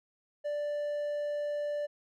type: tone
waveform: triangle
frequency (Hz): 587.3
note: D5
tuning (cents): 0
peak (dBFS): -29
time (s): 0.44-1.87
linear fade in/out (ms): 20
effects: none